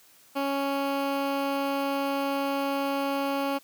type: tone with notch filter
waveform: 15% pulse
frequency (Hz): 277.5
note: C#4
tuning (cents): +2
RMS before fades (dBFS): -28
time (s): 0.35-3.59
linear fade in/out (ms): 20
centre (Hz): 7600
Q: 0.61
effects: white hiss -57 dBFS RMS until 3.63 s + high-pass 100 Hz 12 dB/octave